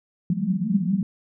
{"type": "band-pass noise", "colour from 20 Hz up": "white", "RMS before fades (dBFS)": -23, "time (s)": [0.3, 1.03], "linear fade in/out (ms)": 2, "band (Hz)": [170, 210], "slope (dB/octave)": 96, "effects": []}